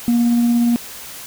sine tone with tremolo, 237.2 Hz, A#3, 30 cents sharp, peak -9 dBFS, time 0.08-0.76 s, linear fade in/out 0 ms, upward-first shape triangle, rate 17 Hz, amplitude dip 25%, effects tanh soft clip ceiling -10 dBFS + white hiss -34 dBFS RMS until 1.26 s

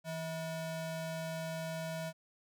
square ring-modulated tone, 403.5 Hz, G#4, 50 cents flat, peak -35 dBFS, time 0.04-2.13 s, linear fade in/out 50 ms, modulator 240 Hz, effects none

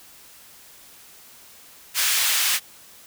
pink high-pass noise, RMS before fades -21 dBFS, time 1.94-2.6 s, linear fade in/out 50 ms, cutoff 2100 Hz, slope 12 dB/octave, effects white hiss -48 dBFS RMS until 3.06 s

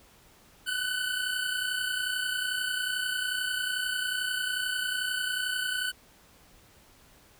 25% pulse tone pair together, 1484 / 1515.2 Hz, F#6 / F#6, +5 / +41 cents, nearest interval unison, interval 36 cents, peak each -28 dBFS, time 0.66-5.92 s, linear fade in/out 20 ms, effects pink hiss -58 dBFS RMS until 7.39 s

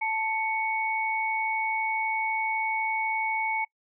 sine tone pair together, 881.8 / 2222 Hz, A5 / C#7, +4 / +4 cents, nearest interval octave + major third, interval 1600 cents, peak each -28 dBFS, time 0.01-3.65 s, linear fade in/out 10 ms, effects noise-tail reverb RT60 0.1 s tail -25 dB re dry

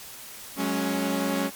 sawtooth chord, F# suspended second, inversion none, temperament equal with one note detuned, 185 / 210.7 / 277.2 Hz, F#3 / G#3 / C#4, 0 / +25 / 0 cents, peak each -27 / -26 / -23 dBFS, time 0.56-1.51 s, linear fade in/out 50 ms, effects white hiss -42 dBFS RMS until 1.55 s + MP3 96 kbps

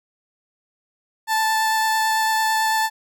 30% pulse tone with vibrato, 880 Hz, A5, in tune, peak -15 dBFS, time 1.27-2.9 s, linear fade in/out 50 ms, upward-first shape triangle, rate 9 Hz, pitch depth 11 cents each way, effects none

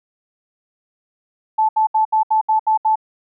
sine tone bursts, 872 Hz, A5, 16 cents flat, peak -12 dBFS, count 8, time 1.58-2.957 s, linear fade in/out 10 ms, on 110 ms, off 71 ms, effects none

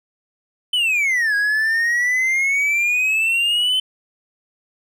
triangle exponential two-way sweep, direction down then up, 3068 to 1638 to 3068 Hz, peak -14 dBFS, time 0.73-3.8 s, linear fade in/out 5 ms, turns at 1.35 s, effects none

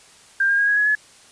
sine tone with pitch steps, 1591 / 1613.2 / 1635.7 / 1658.6 / 1681.7 / 1705.2 Hz, G6 / G6 / G#6 / G#6 / G#6 / G#6, +25 / +49 / -27 / -3 / +21 / +45 cents, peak -15 dBFS, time 0.4-0.952 s, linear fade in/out 5 ms, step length 92 ms, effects white hiss -49 dBFS RMS until 1.31 s + resampled to 22050 Hz

